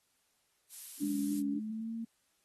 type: noise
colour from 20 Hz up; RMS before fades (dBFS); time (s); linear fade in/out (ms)
violet; -43; 0.69-1.43; 50
type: tone with vibrato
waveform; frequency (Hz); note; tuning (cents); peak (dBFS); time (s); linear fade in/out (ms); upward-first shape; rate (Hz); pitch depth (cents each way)
sine; 287; D4; -40; -32; 1-1.6; 20; sine; 3.7; 30
type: tone with pitch glide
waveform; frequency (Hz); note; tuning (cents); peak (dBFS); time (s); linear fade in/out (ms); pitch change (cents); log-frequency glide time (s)
sine; 206.4 to 227.7; G#3 to A#3; -10 to -40; -36; 1.02-2.05; 10; +170; 1.38-1.94
effects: white hiss -75 dBFS RMS until 2.44 s + AAC 32 kbps